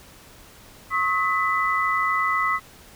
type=tone cluster; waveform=sine; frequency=1092 / 1280 / 1999 Hz; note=C#6 / D#6 / B6; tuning=-26 / +49 / +20 cents; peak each=-24 dBFS; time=0.9-2.6 s; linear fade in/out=50 ms; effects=pink hiss -48 dBFS RMS until 2.95 s